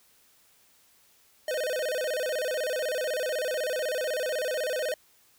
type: tone with vibrato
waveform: square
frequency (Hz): 559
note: C#5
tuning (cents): +14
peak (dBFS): -28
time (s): 1.48-4.94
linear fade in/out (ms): 2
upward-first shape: square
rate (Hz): 16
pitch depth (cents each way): 170
effects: white hiss -62 dBFS RMS until 5.38 s